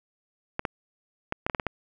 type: clicks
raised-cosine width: 0.5 ms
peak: -12 dBFS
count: 8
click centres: 0.594 / 0.652 / 1.324 / 1.465 / 1.498 / 1.548 / 1.598 / 1.667 s
effects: none